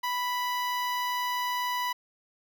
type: tone with notch filter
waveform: sawtooth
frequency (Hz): 987.8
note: B5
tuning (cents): 0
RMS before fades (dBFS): -30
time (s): 0.03-1.93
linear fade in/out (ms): 10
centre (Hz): 8300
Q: 1.1
effects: none